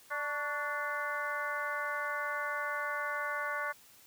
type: harmonic tone with a mistuned harmonic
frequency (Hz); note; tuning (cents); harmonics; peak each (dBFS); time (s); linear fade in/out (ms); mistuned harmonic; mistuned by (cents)
293.7; D4; 0; 2 / 3 / 4 / 5 / 6 / 7; -41 / -44 / -38 / -37 / -41 / -43; 0.1-3.73; 20; 4; -65
effects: white hiss -59 dBFS RMS until 4.06 s